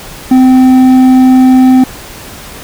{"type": "tone with hard clipping", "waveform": "triangle", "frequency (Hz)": 257.8, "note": "C4", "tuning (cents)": -26, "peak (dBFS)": -3, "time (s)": [0.31, 1.84], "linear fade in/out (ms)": 5, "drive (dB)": 9, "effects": ["pink hiss -28 dBFS RMS until 2.63 s"]}